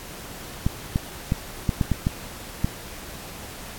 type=clicks; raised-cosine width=5 ms; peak=-8 dBFS; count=8; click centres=0.665 / 0.959 / 1.321 / 1.692 / 1.812 / 1.917 / 2.069 / 2.645 s; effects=pink hiss -39 dBFS RMS until 3.78 s + AAC 64 kbps